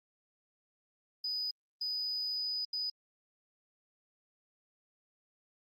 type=tone bursts at uneven times; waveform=sine; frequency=4978 Hz; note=D#8; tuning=in tune; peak=-32 dBFS; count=3; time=1.24-1.51 / 1.81-2.65 / 2.73-2.9 s; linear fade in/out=5 ms; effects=tanh soft clip ceiling -28 dBFS + Opus 32 kbps